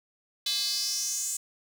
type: tone with high-pass filter sweep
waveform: square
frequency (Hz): 233.1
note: A#3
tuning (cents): 0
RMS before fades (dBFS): -30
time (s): 0.46-1.37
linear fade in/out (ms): 5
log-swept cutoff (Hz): 3800 to 7600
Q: 5
effects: none